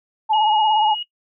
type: tone with vibrato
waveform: sine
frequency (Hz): 860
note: A5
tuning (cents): -40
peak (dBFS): -14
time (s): 0.29-0.95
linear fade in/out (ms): 20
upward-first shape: triangle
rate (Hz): 17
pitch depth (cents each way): 65
type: tone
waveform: sine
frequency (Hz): 2887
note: F#7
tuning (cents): -43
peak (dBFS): -24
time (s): 0.33-1.03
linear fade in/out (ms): 5
effects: noise-tail reverb RT60 0.1 s tail -19 dB re dry